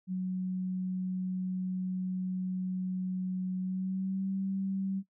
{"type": "tone with pitch glide", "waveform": "sine", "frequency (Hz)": [185, 192.97], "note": ["F#3", "G3"], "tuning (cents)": [0, -27], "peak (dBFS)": -30, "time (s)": [0.07, 5.03], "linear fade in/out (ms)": 50, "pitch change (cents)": 73, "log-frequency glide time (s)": [3.59, 4.29], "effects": ["noise-tail reverb RT60 0.1 s tail -17 dB re dry"]}